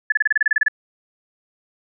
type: tone bursts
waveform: sine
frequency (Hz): 1722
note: A6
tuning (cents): -38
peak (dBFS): -12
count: 12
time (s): 0.1-0.683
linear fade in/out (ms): 5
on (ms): 22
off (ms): 29
effects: none